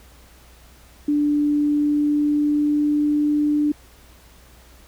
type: tone with pitch glide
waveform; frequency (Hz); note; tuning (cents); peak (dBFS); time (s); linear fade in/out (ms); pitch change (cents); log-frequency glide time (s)
sine; 293.7 to 296.3; D4 to D4; 0 to +15; -16; 1.08-3.72; 5; +15; 1.5-3.33
effects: added 60 Hz sine -49 dBFS peak until 4.87 s + pink hiss -51 dBFS RMS until 4.87 s